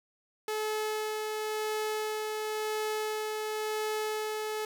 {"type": "tone with tremolo", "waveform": "sawtooth", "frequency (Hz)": 430.2, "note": "A4", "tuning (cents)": -39, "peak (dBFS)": -26, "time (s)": [0.48, 4.65], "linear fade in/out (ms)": 2, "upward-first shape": "sine", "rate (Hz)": 0.95, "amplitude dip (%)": 25, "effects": []}